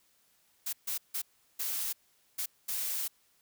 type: noise bursts at uneven times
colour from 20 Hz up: blue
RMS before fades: -34 dBFS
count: 6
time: 0.66-0.73 / 0.87-0.98 / 1.14-1.22 / 1.59-1.93 / 2.38-2.46 / 2.68-3.08 s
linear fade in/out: 10 ms
effects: white hiss -69 dBFS RMS until 3.41 s